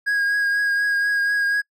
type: tone with vibrato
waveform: triangle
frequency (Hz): 1641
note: G#6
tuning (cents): -21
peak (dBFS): -16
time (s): 0.06-1.62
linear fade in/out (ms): 20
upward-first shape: triangle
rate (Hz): 4.1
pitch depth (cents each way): 22
effects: noise-tail reverb RT60 0.1 s tail -26 dB re dry